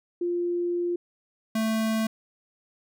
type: tone pair in turn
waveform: sine / square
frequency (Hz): 349.2 / 221.1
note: F4 / A3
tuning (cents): 0 / +9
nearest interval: minor sixth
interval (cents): 791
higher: first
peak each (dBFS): -24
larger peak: neither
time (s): 0.21-0.96 / 1.55-2.07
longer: first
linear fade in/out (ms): 5
effects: none